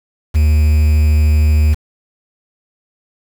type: tone with quantisation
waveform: triangle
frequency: 76.1 Hz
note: D#2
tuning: 38 cents flat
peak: -6 dBFS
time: 0.34-1.75 s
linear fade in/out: 20 ms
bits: 5
effects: none